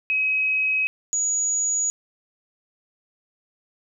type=tone pair in turn; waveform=sine; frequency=2544 / 6813 Hz; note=D#7 / G#8; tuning=+38 / +43 cents; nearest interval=octave + perfect fourth; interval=1705 cents; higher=second; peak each=-19 / -20 dBFS; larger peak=first; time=0.1-0.87 / 1.13-1.9 s; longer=neither; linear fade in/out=0 ms; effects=none